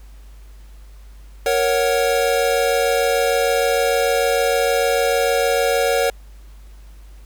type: chord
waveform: square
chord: F# major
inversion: first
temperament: equal with one note detuned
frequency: 467.8 / 554.4 / 740 Hz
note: A#4 / C#5 / F#5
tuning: +6 / 0 / 0 cents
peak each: -20 / -20 / -23 dBFS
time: 1.46-6.1 s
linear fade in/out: 2 ms
effects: added 50 Hz sine -38 dBFS peak until 7.25 s + pink hiss -54 dBFS RMS until 7.25 s